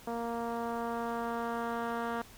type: tone with low-pass filter sweep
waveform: 10% pulse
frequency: 233.1 Hz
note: A#3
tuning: in tune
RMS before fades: -35 dBFS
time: 0.07-2.22 s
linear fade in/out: 5 ms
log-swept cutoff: 850 to 1800 Hz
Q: 0.98
effects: pink hiss -54 dBFS RMS until 2.37 s